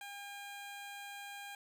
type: tone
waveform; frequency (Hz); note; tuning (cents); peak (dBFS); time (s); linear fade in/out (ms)
15% pulse; 806; G5; +48; -39; 0.01-1.55; 2
effects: none